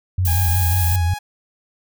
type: tone with vibrato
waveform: sine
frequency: 88 Hz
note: F2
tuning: 14 cents sharp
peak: -15 dBFS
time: 0.18-1.14 s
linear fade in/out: 5 ms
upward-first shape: sine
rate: 5.5 Hz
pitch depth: 97 cents each way
type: noise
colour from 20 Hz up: violet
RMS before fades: -24 dBFS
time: 0.25-0.96 s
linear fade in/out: 2 ms
type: tone with pitch glide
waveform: sawtooth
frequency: 819 to 831.9 Hz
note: G#5 to G#5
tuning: -24 to +3 cents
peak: -24 dBFS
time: 0.27-1.19 s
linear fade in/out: 10 ms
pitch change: +27 cents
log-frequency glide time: 0.43-0.91 s
effects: none